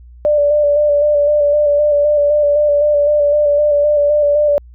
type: tone with vibrato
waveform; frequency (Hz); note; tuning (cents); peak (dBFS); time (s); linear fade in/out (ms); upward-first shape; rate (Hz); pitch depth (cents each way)
sine; 587.3; D5; 0; -9; 0.25-4.58; 0; square; 3.9; 23
effects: added 60 Hz sine -36 dBFS peak until 4.74 s